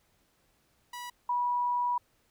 sawtooth / sine tone pair in turn, 975 / 975 Hz, B5 / B5, -23 / -23 cents, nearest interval unison, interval 0 cents, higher neither, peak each -35 / -26 dBFS, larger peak second, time 0.93-1.1 / 1.29-1.98 s, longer second, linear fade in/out 5 ms, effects pink hiss -70 dBFS RMS until 2.3 s

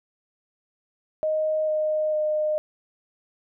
sine tone with pitch steps, 622.3 / 616.9 / 611.6 Hz, D#5 / D#5 / D#5, 0 / -15 / -30 cents, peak -21 dBFS, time 1.23-2.58 s, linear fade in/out 0 ms, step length 450 ms, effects none

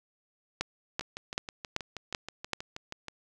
two click trains, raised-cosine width 0.2 ms, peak -21 / -12 dBFS, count 14 / 6, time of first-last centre 1.01-3.083 / 0.61-2.533 s, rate 6.27 / 2.6 Hz, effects none

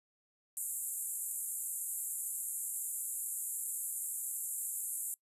white band-pass noise, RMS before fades -39 dBFS, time 0.57-5.14 s, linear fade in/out 0 ms, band 7200 to 13000 Hz, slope 96 dB/octave, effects noise-tail reverb RT60 0.1 s tail -23 dB re dry + resampled to 32000 Hz

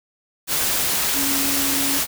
sine tone in noise, 277.2 Hz, C#4, in tune, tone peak -26 dBFS, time 1.13-2.01 s, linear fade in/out 50 ms, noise white, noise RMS -21 dBFS, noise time 0.47-2.07 s, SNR -8 dB, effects none

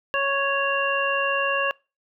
harmonic tone, 554.4 Hz, C#5, in tune, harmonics 1 / 2 / 3 / 5, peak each -26 / -26 / -26 / -26 dBFS, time 0.14-1.71 s, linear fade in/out 0 ms, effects noise-tail reverb RT60 0.3 s tail -25 dB re dry

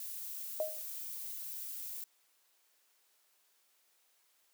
violet noise, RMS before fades -43 dBFS, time 0-2.04 s, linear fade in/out 2 ms
sine tone with exponential decay, 622.3 Hz, D#5, in tune, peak -27 dBFS, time 0.6-0.83 s, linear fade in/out 1 ms, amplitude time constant 50 ms
effects white hiss -72 dBFS RMS until 4.53 s + high-pass 400 Hz 12 dB/octave

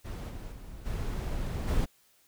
brown noise with level steps, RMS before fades -36 / -40 / -45 / -33 / -27 dBFS, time 0.04-1.86 s, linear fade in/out 20 ms, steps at 0.29 / 0.51 / 0.85 / 1.67 s, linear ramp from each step 20 ms, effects white hiss -65 dBFS RMS until 2.27 s

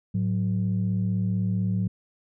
sine tone pair together, 108.12 / 183.9 Hz, A2 / F#3, -30 / -10 cents, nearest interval major sixth, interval 920 cents, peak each -24 dBFS, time 0.14-1.88 s, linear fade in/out 10 ms, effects tanh soft clip ceiling -17 dBFS

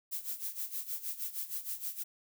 violet noise with tremolo, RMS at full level -36 dBFS, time 0.11-2.04 s, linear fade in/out 20 ms, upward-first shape sine, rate 6.4 Hz, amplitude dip 80%, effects none

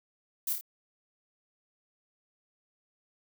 violet noise with echo, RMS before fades -31 dBFS, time 0.47-0.53 s, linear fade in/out 5 ms, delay 27 ms, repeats 3, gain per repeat -4 dB, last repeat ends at 0.611 s, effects none

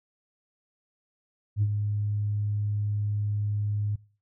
sine tone with ADSR envelope, 103.83 Hz, G#2, in tune, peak -18 dBFS, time 1.56-3.96 s, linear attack 61 ms, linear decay 53 ms, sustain -7 dB, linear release 10 ms, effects noise-tail reverb RT60 0.4 s tail -22 dB re dry + tanh soft clip ceiling -17 dBFS

